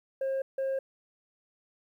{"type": "tone pair in turn", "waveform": "sine", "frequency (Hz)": [536, 536], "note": ["C5", "C5"], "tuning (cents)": [42, 42], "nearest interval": "unison", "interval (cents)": 0, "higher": "neither", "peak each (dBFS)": -25, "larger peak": "neither", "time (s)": [[0.21, 0.42], [0.58, 0.79]], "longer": "neither", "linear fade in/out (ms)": 5, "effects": ["tanh soft clip ceiling -27 dBFS", "11-bit"]}